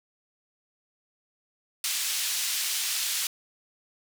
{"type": "band-pass noise", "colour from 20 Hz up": "pink", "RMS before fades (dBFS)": -29, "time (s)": [1.84, 3.27], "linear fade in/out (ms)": 2, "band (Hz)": [3200, 14000], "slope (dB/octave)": 12, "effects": []}